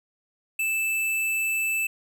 square tone, 2637 Hz, E7, in tune, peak -24 dBFS, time 0.59-1.87 s, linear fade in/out 5 ms, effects none

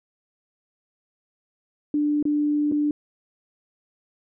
sine tone with dropouts, 295.6 Hz, D4, 11 cents sharp, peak -19 dBFS, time 1.94-2.91 s, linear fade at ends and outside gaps 2 ms, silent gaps 2.227-2.253 / 2.715-2.721 s, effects none

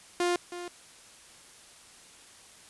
sawtooth tone with echo, 352 Hz, F4, 14 cents sharp, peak -21 dBFS, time 0.2-0.36 s, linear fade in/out 2 ms, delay 320 ms, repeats 1, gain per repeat -12 dB, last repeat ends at 0.68 s, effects white hiss -53 dBFS RMS until 2.69 s + resampled to 24000 Hz

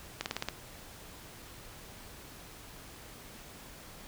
slowing click train, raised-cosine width 0.2 ms, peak -15 dBFS, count 6, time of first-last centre 0.21-0.486 s, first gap 49 ms, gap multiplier 1.06, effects pink hiss -50 dBFS RMS until 4.07 s

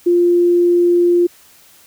sine tone, 349.2 Hz, F4, in tune, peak -9 dBFS, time 0.06-1.27 s, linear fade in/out 10 ms, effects white hiss -47 dBFS RMS until 1.86 s

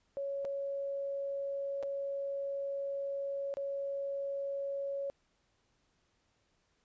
sine tone with dropouts, 556 Hz, C#5, 5 cents sharp, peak -34 dBFS, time 0.17-5.1 s, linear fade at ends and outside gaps 0 ms, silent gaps 0.447-0.451 / 1.827-1.833 / 3.54-3.57 s, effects pink hiss -75 dBFS RMS until 6.84 s + resampled to 16000 Hz

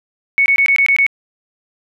sine tone bursts, 2217 Hz, C#7, in tune, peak -9 dBFS, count 7, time 0.38-1.065 s, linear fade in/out 0 ms, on 79 ms, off 22 ms, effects none

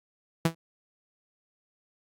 sawtooth tone with exponential decay, 164.81 Hz, E3, in tune, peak -15 dBFS, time 0.45-0.55 s, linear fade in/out 5 ms, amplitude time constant 21 ms, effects AAC 48 kbps

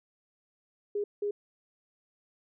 sine tone bursts at uneven times, 410.6 Hz, G#4, 20 cents flat, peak -28 dBFS, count 2, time 0.95-1.04 / 1.22-1.31 s, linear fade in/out 5 ms, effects none

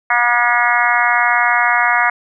harmonic tone, 240.4 Hz, B3, 46 cents flat, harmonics 3 / 4 / 5 / 6 / 7 / 8 / 9, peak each -19 / -19 / -19 / -19 / -19 / -19 / -19 dBFS, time 0.1-2.1 s, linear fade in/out 5 ms, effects none

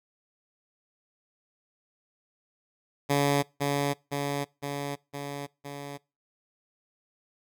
10% pulse tone with echo, 142.2 Hz, C#3, 45 cents sharp, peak -14 dBFS, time 3.09-3.43 s, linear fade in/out 20 ms, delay 510 ms, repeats 5, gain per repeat -3 dB, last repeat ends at 5.98 s, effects noise-tail reverb RT60 0.3 s tail -25 dB re dry

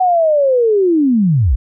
sine linear sweep, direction down, 753 to 47.36 Hz, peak -9 dBFS, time 0-1.56 s, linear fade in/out 10 ms, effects none

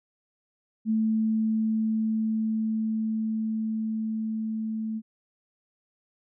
sine tone with level ramp, 220 Hz, A3, in tune, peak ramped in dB -21 to -28 dBFS, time 0.85-5.02 s, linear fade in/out 50 ms, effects none

